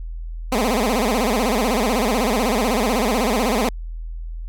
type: tone with vibrato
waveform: 15% pulse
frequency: 231.6 Hz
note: A#3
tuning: 11 cents flat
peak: -11 dBFS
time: 0.52-3.69 s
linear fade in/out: 2 ms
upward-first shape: sine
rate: 16 Hz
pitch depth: 230 cents each way
effects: added 41 Hz sine -27 dBFS peak until 4.48 s